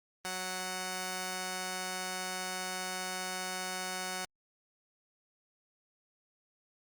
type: tone pair together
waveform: 5% pulse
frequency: 185 / 740 Hz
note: F#3 / F#5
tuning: 0 / 0 cents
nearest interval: 2 octaves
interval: 2400 cents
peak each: -28 dBFS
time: 0.25-4.25 s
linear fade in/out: 0 ms
effects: Opus 48 kbps